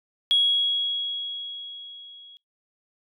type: tone with level ramp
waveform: sine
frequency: 3322 Hz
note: G#7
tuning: in tune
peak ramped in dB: -15 to -45 dBFS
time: 0.31-2.37 s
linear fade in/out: 0 ms
effects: noise-tail reverb RT60 0.2 s tail -26 dB re dry + tanh soft clip ceiling -11 dBFS